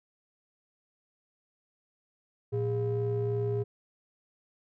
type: ring-modulated tone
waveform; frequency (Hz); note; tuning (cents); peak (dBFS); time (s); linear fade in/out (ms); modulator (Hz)
triangle; 146.8; D3; 0; -22; 2.52-3.64; 20; 262
effects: none